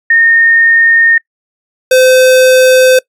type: tone pair in turn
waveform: sine / square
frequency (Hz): 1835 / 513.9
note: A#6 / C5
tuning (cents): -28 / -31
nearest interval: octave + minor seventh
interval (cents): 2203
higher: first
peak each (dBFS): -4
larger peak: neither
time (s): 0.1-1.18 / 1.91-2.99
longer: neither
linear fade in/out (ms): 5
effects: noise-tail reverb RT60 0.1 s tail -23 dB re dry + resampled to 32000 Hz